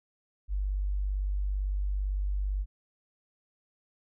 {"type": "tone", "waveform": "sine", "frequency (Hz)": 48.91, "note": "G1", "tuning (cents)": -3, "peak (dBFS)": -27, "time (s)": [0.48, 2.66], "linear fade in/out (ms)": 50, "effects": []}